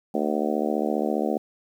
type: harmonic tone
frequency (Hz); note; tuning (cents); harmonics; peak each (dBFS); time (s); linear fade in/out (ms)
74.9; D2; +35; 3 / 4 / 5 / 6 / 7 / 8 / 9 / 10; -28 / -29 / -30 / -31 / -31 / -32 / -33 / -33; 0.14-1.38; 5
effects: 9-bit